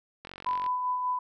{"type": "click train", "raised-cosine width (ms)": 0.3, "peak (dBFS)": -25, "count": 20, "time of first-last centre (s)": [0.25, 0.663], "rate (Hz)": 46}
{"type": "tone with tremolo", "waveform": "sine", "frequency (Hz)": 999, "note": "B5", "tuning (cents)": 20, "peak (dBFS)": -25, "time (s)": [0.46, 1.19], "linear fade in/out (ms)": 5, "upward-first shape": "sine", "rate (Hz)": 5.1, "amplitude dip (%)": 35}
{"effects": []}